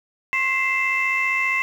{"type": "tone cluster", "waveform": "sine", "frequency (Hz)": [1069, 1992, 2087, 2649], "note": ["C6", "B6", "C7", "E7"], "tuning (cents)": [37, 14, -5, 8], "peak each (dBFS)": [-26, -29, -20, -24], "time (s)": [0.33, 1.62], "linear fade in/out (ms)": 0, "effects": ["tanh soft clip ceiling -12 dBFS", "8-bit"]}